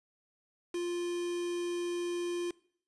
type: tone with quantisation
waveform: triangle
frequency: 349.2 Hz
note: F4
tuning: in tune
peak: -30 dBFS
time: 0.74-2.51 s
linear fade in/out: 5 ms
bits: 7
effects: noise-tail reverb RT60 0.6 s tail -22 dB re dry + resampled to 24000 Hz